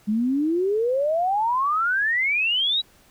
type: exponential sweep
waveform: sine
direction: up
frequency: 204.1 to 3951 Hz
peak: -19 dBFS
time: 0.07-2.82 s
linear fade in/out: 20 ms
effects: pink hiss -56 dBFS RMS until 3.1 s